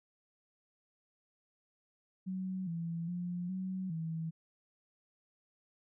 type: tone with pitch steps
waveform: sine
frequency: 187.2 / 167.3 / 176.7 / 187.3 / 162.3 Hz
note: F#3 / E3 / F3 / F#3 / E3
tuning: +20 / +26 / +21 / +21 / -27 cents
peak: -35 dBFS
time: 2.26-4.31 s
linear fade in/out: 20 ms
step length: 410 ms
effects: none